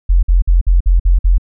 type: tone bursts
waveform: sine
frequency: 43.65 Hz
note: F1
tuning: in tune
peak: -6 dBFS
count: 7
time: 0.09-1.382 s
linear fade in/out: 10 ms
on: 140 ms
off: 52 ms
effects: none